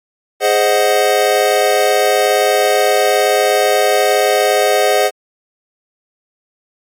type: chord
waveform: square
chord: Ab dominant seventh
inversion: none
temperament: equal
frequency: 415.3 / 523.3 / 622.3 / 740 Hz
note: Ab4 / C5 / Eb5 / Gb5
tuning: 0 / 0 / 0 / 0 cents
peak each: -17 dBFS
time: 0.4-5.11 s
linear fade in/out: 50 ms
effects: AAC 64 kbps